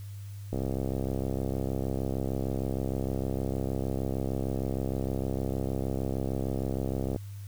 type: click train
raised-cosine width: 2 ms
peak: -18 dBFS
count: 442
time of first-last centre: 0.53-7.162 s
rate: 66.5 Hz
effects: added 100 Hz sine -38 dBFS peak until 7.47 s + white hiss -57 dBFS RMS until 7.47 s